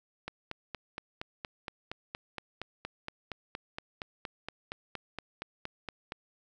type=click train; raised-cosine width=0.3 ms; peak=-21 dBFS; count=26; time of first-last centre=0.28-6.121 s; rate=4.28 Hz; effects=none